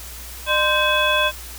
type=tone cluster; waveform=sine; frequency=606 / 1037 / 1565 / 2562 / 3394 Hz; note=D#5 / C6 / G6 / E7 / G#7; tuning=-46 / -16 / -3 / -50 / +37 cents; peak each=-22 dBFS; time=0.46-1.32 s; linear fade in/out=50 ms; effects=added 60 Hz sine -37 dBFS peak until 1.58 s + white hiss -37 dBFS RMS until 1.58 s